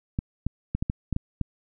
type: clicks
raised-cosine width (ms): 5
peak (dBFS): -13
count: 8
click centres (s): 0.189 / 0.466 / 0.75 / 0.825 / 0.899 / 1.127 / 1.164 / 1.413
effects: none